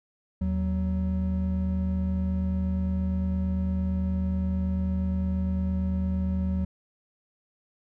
triangle tone pair together, 78.7 / 187.18 Hz, D#2 / F#3, +20 / +20 cents, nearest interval octave + minor third, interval 1500 cents, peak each -25 dBFS, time 0.41-6.65 s, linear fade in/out 5 ms, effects none

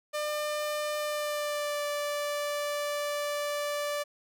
sawtooth tone with pitch glide, 599 to 584.6 Hz, D5 to D5, +34 to -8 cents, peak -26 dBFS, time 0.13-4.04 s, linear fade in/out 20 ms, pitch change -42 cents, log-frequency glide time 0.98-1.86 s, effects none

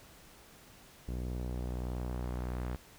sawtooth tone with low-pass filter sweep, 61.5 Hz, B1, 7 cents flat, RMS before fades -37 dBFS, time 1.08-2.76 s, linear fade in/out 0 ms, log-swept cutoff 420 to 1900 Hz, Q 0.82, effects pink hiss -57 dBFS RMS until 2.98 s

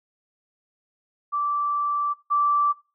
sine tone pair in turn, 1166 / 1166 Hz, D6 / D6, -13 / -13 cents, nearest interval unison, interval 0 cents, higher neither, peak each -22 / -18 dBFS, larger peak second, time 1.32-2.14 / 2.3-2.73 s, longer first, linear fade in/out 20 ms, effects noise-tail reverb RT60 0.3 s tail -19 dB re dry

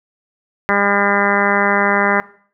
harmonic tone, 201.4 Hz, G3, 47 cents sharp, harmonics 1 / 2 / 3 / 4 / 5 / 6 / 7 / 8 / 9 / 10, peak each -22 / -22 / -22 / -22 / -22 / -22 / -22 / -22 / -22 / -22 dBFS, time 0.69-2.2 s, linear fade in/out 0 ms, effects noise-tail reverb RT60 0.5 s tail -19 dB re dry

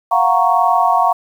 sine chord, Gb major seventh, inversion third, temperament equal, 698.5 / 740 / 932.3 / 1108.7 Hz, F5 / Gb5 / Bb5 / Db6, 0 / 0 / 0 / 0 cents, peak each -16 dBFS, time 0.11-1.13 s, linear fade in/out 10 ms, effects 7-bit

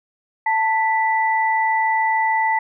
sine tone pair together, 886.8 / 1976 Hz, A5 / B6, +13 / 0 cents, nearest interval octave + major second, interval 1387 cents, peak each -17 / -21 dBFS, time 0.46-2.59 s, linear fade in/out 5 ms, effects none

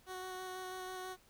15% pulse tone with vibrato, 370.8 Hz, F#4, 4 cents sharp, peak -36 dBFS, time 0.06-1.17 s, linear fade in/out 50 ms, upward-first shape square, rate 6.1 Hz, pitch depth 8 cents each way, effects pink hiss -66 dBFS RMS until 1.29 s

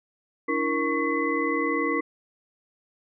sine tone cluster, 290.1 / 330.3 / 469.4 / 1110 / 2021 Hz, D4 / E4 / A#4 / C#6 / B6, -21 / +4 / +12 / +2 / +39 cents, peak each -29 dBFS, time 0.48-2.01 s, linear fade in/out 10 ms, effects none

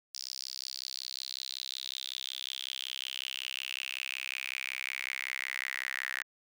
sawtooth tone with high-pass filter sweep, 65.41 Hz, C2, in tune, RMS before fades -39 dBFS, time 0.14-6.23 s, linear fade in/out 5 ms, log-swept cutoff 5100 to 1800 Hz, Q 6.3, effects none

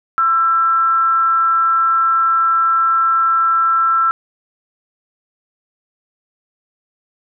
sine tone with frequency modulation, 1336 Hz, E6, 23 cents sharp, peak -11 dBFS, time 0.18-4.11 s, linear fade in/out 0 ms, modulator 281 Hz, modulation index 0.25, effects none

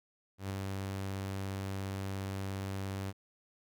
sawtooth tone with ADSR envelope, 97.1 Hz, G2, 16 cents flat, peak -30 dBFS, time 0.38-3.13 s, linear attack 120 ms, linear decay 5 ms, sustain -2 dB, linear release 39 ms, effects none

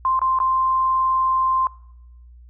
sine tone with dropouts, 1046.5 Hz, C6, in tune, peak -16 dBFS, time 0.05-1.67 s, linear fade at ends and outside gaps 1 ms, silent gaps 0.192-0.216 / 0.388-0.401 s, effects noise-tail reverb RT60 0.8 s tail -23 dB re dry + added 60 Hz sine -42 dBFS peak until 2.49 s

